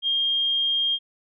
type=tone; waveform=sine; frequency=3219 Hz; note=G7; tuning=45 cents sharp; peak=-20 dBFS; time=0.02-0.99 s; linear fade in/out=50 ms; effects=none